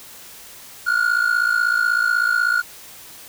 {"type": "ring-modulated tone", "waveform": "triangle", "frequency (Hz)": 1434, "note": "F6", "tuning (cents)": 45, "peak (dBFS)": -11, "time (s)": [0.86, 2.62], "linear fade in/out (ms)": 20, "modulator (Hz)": 28.1, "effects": ["white hiss -41 dBFS RMS until 3.28 s"]}